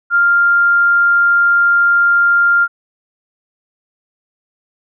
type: tone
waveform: sine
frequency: 1397 Hz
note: F6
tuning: in tune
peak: -8 dBFS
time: 0.1-2.68 s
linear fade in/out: 50 ms
effects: none